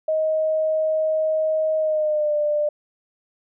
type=tone with pitch glide; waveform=sine; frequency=628 to 595.5 Hz; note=D#5 to D5; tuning=+16 to +24 cents; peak=-18 dBFS; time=0.08-2.69 s; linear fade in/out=5 ms; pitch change=-92 cents; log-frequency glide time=1.78-2.34 s; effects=none